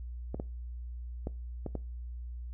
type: clicks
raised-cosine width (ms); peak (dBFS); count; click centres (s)
2; -22; 5; 0.345 / 0.399 / 1.271 / 1.663 / 1.753
effects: noise-tail reverb RT60 0.3 s tail -21 dB re dry + added 60 Hz sine -38 dBFS peak until 2.53 s